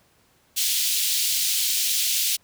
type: high-pass noise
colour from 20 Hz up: pink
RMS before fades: -23 dBFS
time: 0.56-2.37 s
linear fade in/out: 20 ms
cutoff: 3100 Hz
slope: 24 dB/octave
effects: pink hiss -61 dBFS RMS until 2.43 s + high-pass 60 Hz 12 dB/octave